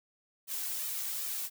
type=noise with flanger; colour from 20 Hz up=blue; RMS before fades=-36 dBFS; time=0.47-1.5 s; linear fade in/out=50 ms; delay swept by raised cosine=1.6 to 2.7 ms; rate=2.6 Hz; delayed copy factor=+0.6; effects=none